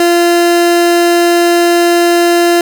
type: tone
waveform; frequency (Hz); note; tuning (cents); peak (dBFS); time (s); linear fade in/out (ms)
30% pulse; 344.8; F4; -22; -4; 0-2.61; 2
effects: none

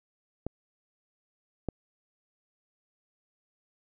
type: clicks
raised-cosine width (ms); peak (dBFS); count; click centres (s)
2; -19 / -17; 2; 0.466 / 1.687
effects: none

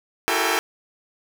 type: tone cluster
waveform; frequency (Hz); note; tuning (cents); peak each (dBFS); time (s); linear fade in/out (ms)
10% pulse; 330.2 / 377.9 / 434.7 / 457.4 / 806; E4 / F#4 / A4 / A#4 / G5; +3 / +37 / -21 / -33 / +48; -18; 0.28-0.59; 0
effects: none

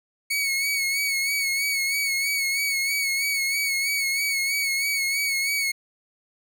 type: tone with vibrato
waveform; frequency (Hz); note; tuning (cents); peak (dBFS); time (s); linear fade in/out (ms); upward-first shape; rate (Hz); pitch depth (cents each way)
sawtooth; 2217; C#7; 0; -19; 0.3-5.72; 10; sine; 3.1; 45
effects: none

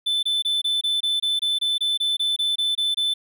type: tone bursts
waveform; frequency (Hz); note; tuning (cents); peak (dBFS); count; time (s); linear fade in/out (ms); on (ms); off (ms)
triangle; 3520; A7; 0; -18; 16; 0.06-3.14; 10; 170; 24
effects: none

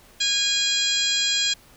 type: harmonic tone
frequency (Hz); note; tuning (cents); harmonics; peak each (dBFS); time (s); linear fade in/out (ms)
819; G#5; -24; 2 / 3 / 4 / 5 / 6 / 7 / 8 / 9; -32 / -30 / -23 / -26 / -30 / -37 / -36 / -28; 0.2-1.54; 10
effects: pink hiss -52 dBFS RMS until 1.76 s

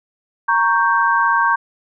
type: chord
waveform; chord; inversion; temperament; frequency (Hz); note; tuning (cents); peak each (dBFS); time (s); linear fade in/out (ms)
sine; G diminished; first; equal; 932.3 / 1108.7 / 1568; Bb5 / Db6 / G6; 0 / 0 / 0; -17; 0.48-1.56; 10
effects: none

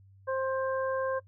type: harmonic tone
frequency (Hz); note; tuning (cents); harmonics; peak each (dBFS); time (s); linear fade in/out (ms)
528; C5; +16; 1 / 2 / 3; -29 / -35 / -39; 0.27-1.2; 20
effects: noise-tail reverb RT60 0.1 s tail -21 dB re dry + added 97 Hz sine -54 dBFS peak until 1.27 s

